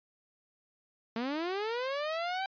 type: linear sweep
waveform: sawtooth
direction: up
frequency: 220 to 784 Hz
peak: -28 dBFS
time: 1.16-2.46 s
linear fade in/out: 2 ms
effects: resampled to 11025 Hz